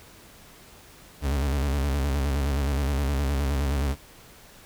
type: tone with vibrato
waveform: 40% pulse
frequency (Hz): 69.6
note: C#2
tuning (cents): +8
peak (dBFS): -22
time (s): 1.21-3.96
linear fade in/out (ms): 50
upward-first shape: square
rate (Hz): 9.6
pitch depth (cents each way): 75
effects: pink hiss -50 dBFS RMS until 4.65 s